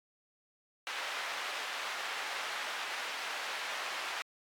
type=band-pass noise; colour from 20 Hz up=white; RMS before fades=-39 dBFS; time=0.87-4.22 s; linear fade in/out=0 ms; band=810 to 2500 Hz; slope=12 dB/octave; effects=AAC 64 kbps